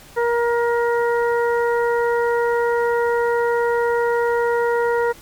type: harmonic tone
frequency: 472.3 Hz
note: A#4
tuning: 23 cents sharp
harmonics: 1 / 2 / 3 / 4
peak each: -17 / -23 / -27 / -29 dBFS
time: 0.16-5.13 s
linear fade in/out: 20 ms
effects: pink hiss -44 dBFS RMS until 5.21 s + MP3 96 kbps